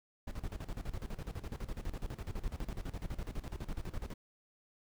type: noise with tremolo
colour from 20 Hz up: brown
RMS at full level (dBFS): -38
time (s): 0.27-4.14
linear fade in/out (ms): 10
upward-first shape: square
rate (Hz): 12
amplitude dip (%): 80
effects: none